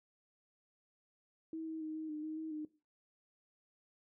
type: tone with pitch steps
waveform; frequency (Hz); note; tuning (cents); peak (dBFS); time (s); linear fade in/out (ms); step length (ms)
sine; 321.7 / 319.5 / 312.1 / 315 / 303.6 / 312.6 / 317.6 / 305.4; E4 / D#4 / D#4 / D#4 / D#4 / D#4 / D#4 / D#4; -42 / +46 / +5 / +21 / -42 / +8 / +36 / -32; -39; 1.53-2.65; 2; 140
effects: noise-tail reverb RT60 0.3 s tail -18 dB re dry